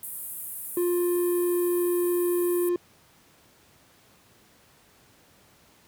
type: band-pass noise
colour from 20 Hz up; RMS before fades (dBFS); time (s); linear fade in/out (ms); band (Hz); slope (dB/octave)
white; -37; 0.03-2.69; 2; 9000 to 16000; 48
type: tone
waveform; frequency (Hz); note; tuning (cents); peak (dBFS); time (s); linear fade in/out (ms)
triangle; 352.2; F4; +15; -20; 0.77-2.76; 2
effects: pink hiss -58 dBFS RMS until 5.87 s + high-pass 80 Hz 12 dB/octave